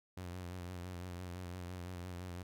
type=tone with vibrato; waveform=sawtooth; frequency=89.6 Hz; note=F2; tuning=45 cents sharp; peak=-39 dBFS; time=0.17-2.43 s; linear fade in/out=5 ms; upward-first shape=sine; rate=5.9 Hz; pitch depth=50 cents each way; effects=none